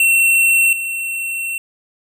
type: tone pair in turn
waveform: square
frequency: 2713 / 2713 Hz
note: E7 / E7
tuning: +49 / +49 cents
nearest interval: unison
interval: 0 cents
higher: neither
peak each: -11 / -21 dBFS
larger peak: first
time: 0-0.73 / 0.73-1.58 s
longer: second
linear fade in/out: 2 ms
effects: none